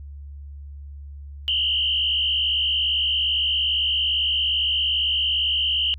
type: tone with frequency modulation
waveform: sine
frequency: 2980 Hz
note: F#7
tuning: 12 cents sharp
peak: -19 dBFS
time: 1.48-5.94 s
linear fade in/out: 0 ms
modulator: 57.6 Hz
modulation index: 2.8
effects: added 71 Hz sine -35 dBFS peak until 5.98 s